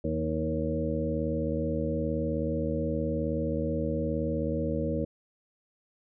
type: harmonic tone with a mistuned harmonic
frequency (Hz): 79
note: D#2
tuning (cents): +27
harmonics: 1 / 2 / 3 / 4 / 6 / 7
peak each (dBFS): -34 / -34 / -34 / -34 / -34 / -34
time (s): 0.04-5.05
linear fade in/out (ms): 5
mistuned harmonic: 3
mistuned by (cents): -25
effects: none